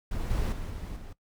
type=noise with level steps; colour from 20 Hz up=brown; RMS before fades=-32 / -28 / -35 / -37 / -42 dBFS; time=0.11-1.13 s; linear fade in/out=5 ms; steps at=0.3 / 0.52 / 0.7 / 0.96 s; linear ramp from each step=5 ms; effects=noise-tail reverb RT60 0.1 s tail -18 dB re dry